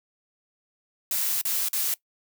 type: noise with dropouts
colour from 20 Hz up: blue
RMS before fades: -26 dBFS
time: 1.11-1.94 s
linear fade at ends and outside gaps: 2 ms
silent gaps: 1.414-1.452 / 1.686-1.73 s
effects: noise-tail reverb RT60 0.1 s tail -20 dB re dry